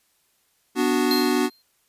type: chord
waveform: square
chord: B minor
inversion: none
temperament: equal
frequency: 246.9 / 293.7 / 370 Hz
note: B3 / D4 / F#4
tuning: 0 / 0 / 0 cents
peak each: -24 dBFS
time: 0.75-1.5 s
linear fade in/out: 50 ms
type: tone with exponential decay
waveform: square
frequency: 4186 Hz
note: C8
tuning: in tune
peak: -21 dBFS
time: 1.11-1.62 s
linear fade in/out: 1 ms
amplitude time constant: 110 ms
effects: white hiss -66 dBFS RMS until 1.88 s + resampled to 32000 Hz